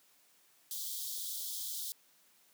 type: high-pass noise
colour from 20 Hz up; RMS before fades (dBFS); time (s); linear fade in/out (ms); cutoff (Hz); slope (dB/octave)
white; -40; 0.71-1.92; 0; 3200; 96
effects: white hiss -67 dBFS RMS until 2.53 s + high-pass 150 Hz 12 dB/octave